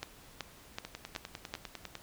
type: two click trains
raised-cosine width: 0.2 ms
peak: -19 / -23 dBFS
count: 5 / 12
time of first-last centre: 0.03-1.539 / 0.85-1.953 s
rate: 2.65 / 9.97 Hz
effects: pink hiss -56 dBFS RMS until 2.02 s